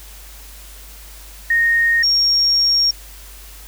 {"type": "tone pair in turn", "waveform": "sine", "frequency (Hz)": [1855, 5559], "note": ["A#6", "F8"], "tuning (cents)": [-9, -9], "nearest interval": "octave + perfect fifth", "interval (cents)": 1900, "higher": "second", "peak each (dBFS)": -12, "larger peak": "neither", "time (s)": [[1.5, 2.03], [2.03, 2.91]], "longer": "second", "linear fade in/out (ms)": 5, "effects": ["added 50 Hz sine -38 dBFS peak until 3.67 s", "white hiss -41 dBFS RMS until 3.67 s"]}